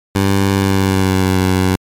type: tone with pitch glide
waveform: 15% pulse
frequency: 98 to 93.2 Hz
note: G2 to F#2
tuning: 0 to +13 cents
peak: -5 dBFS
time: 0.15-1.76 s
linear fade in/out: 5 ms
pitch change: -87 cents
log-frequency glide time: 0.52-1.38 s
effects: MP3 96 kbps